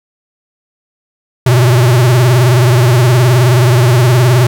square tone with vibrato, 123.6 Hz, B2, 2 cents sharp, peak -6 dBFS, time 1.46-4.47 s, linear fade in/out 5 ms, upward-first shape triangle, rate 19 Hz, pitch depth 150 cents each way, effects 8-bit

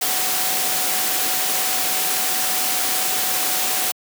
sine tone in noise, 748 Hz, F#5, 19 cents sharp, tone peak -31 dBFS, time 0.01-3.92 s, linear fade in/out 10 ms, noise white, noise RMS -21 dBFS, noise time 0.01-3.92 s, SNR -13 dB, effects high-pass 200 Hz 12 dB/octave

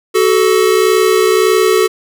square tone pair together, 375.1 / 436.8 Hz, F#4 / A4, +24 / -13 cents, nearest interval minor third, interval 263 cents, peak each -12 dBFS, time 0.14-1.88 s, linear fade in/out 20 ms, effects none

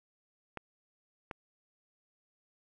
clicks, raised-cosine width 0.5 ms, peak -24 dBFS, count 2, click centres 0.573 / 1.312 s, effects none

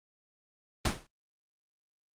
pink noise with exponential decay, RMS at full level -23 dBFS, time 0.85-1.07 s, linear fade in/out 5 ms, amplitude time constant 47 ms, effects low-pass 8000 Hz 12 dB/octave + Opus 32 kbps

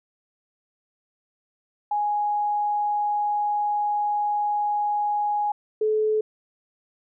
sine tone pair in turn, 830.6 / 431.2 Hz, G#5 / A4, 0 / -35 cents, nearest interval major seventh, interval 1135 cents, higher first, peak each -21 / -19 dBFS, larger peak second, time 1.91-5.52 / 5.81-6.21 s, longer first, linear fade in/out 5 ms, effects none

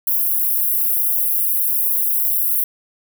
white high-pass noise, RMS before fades -18 dBFS, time 0.07-2.64 s, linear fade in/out 2 ms, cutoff 11000 Hz, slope 48 dB/octave, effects none

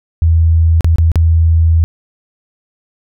sine tone with dropouts, 81.9 Hz, E2, 11 cents flat, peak -6 dBFS, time 0.22-1.84 s, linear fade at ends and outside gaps 0 ms, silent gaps 0.808-0.845 / 0.959-0.984 / 1.117-1.157 s, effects none

